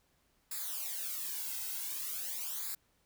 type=noise with flanger; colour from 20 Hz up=blue; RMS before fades=-39 dBFS; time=0.51-2.75 s; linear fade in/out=5 ms; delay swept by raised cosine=0.33 to 1.73 ms; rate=0.45 Hz; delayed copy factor=-0.95; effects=pink hiss -73 dBFS RMS until 3.05 s